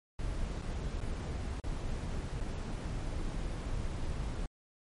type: noise with dropouts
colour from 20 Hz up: brown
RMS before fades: -36 dBFS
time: 0.19-4.46 s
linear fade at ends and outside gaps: 2 ms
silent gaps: 0.616-0.62 / 1.005-1.012 / 1.6-1.638 / 2.405-2.409 s
effects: MP3 48 kbps